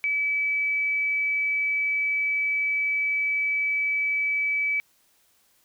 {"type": "tone", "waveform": "sine", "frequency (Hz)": 2296, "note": "D7", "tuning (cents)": -40, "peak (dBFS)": -22, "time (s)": [0.04, 4.8], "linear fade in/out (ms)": 0, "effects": ["white hiss -64 dBFS RMS until 5.64 s"]}